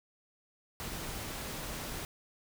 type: noise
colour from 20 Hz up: pink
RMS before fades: -40 dBFS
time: 0.8-2.05 s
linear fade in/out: 0 ms
effects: none